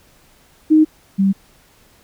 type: tone pair in turn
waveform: sine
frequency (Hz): 311.1 / 194.68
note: D#4 / G3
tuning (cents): 0 / -12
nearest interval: minor sixth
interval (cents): 812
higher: first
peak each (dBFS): -7 / -11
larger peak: first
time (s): 0.7-0.85 / 1.18-1.33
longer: neither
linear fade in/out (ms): 20
effects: pink hiss -52 dBFS RMS until 2.03 s